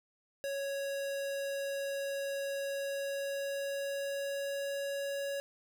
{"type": "tone with pitch glide", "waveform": "square", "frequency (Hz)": [554.4, 558.6], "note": ["C#5", "C#5"], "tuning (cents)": [0, 13], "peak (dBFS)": -35, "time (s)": [0.44, 5.4], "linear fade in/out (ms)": 0, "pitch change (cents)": 13, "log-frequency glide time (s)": [2.65, 4.82], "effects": []}